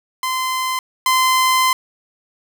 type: tone pair in turn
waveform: sawtooth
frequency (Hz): 1033 / 1033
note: C6 / C6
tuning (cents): -22 / -22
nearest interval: unison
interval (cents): 0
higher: neither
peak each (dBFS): -15 / -9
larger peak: second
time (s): 0.23-0.79 / 1.06-1.73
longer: second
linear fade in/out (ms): 2
effects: none